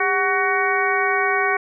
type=harmonic tone with a mistuned harmonic; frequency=374.2 Hz; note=F#4; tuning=20 cents sharp; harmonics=1 / 2 / 3 / 4 / 5 / 6; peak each=-24 / -24 / -24 / -24 / -24 / -24 dBFS; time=0-1.57 s; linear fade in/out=5 ms; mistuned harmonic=1; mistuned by=+120 cents; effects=none